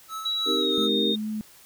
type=tone with tremolo; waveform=square; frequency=1300 Hz; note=E6; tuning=24 cents flat; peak=-31 dBFS; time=0.08-0.89 s; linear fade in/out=50 ms; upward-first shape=triangle; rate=2.9 Hz; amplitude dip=90%
type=tone with pitch glide; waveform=sine; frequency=3896 to 3682 Hz; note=B7 to A#7; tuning=-24 to -22 cents; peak=-24 dBFS; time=0.25-1.16 s; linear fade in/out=10 ms; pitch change=-98 cents; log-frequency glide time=0.56-0.74 s
type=chord; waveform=sine; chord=C minor seventh; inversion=none; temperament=equal; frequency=261.6 / 311.1 / 392 / 466.2 Hz; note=C4 / Eb4 / G4 / Bb4; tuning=0 / 0 / 0 / 0 cents; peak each=-31 / -29 / -28 / -29 dBFS; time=0.45-1.16 s; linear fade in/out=50 ms
type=tone with vibrato; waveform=sine; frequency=214.9 Hz; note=A3; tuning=41 cents flat; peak=-27 dBFS; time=0.78-1.41 s; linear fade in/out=0 ms; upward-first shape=triangle; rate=4.3 Hz; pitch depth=11 cents each way
effects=white hiss -52 dBFS RMS until 1.65 s